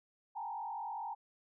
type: tone with frequency modulation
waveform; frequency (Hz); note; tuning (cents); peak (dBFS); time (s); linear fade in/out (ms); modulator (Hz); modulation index
sine; 867; A5; -26; -38; 0.35-1.15; 20; 45; 1.7
effects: none